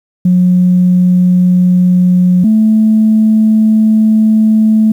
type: tone pair in turn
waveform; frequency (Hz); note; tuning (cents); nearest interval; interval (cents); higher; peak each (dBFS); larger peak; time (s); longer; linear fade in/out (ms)
sine; 180.5 / 218; F#3 / A3; -43 / -16; minor third; 327; second; -4; neither; 0.25-2.44 / 2.44-4.92; second; 5
effects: tanh soft clip ceiling 0 dBFS + 7-bit